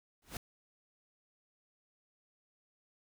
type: noise with exponential growth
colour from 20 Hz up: pink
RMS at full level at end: -37 dBFS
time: 0.22-0.37 s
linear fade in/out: 2 ms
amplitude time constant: 32 ms
effects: none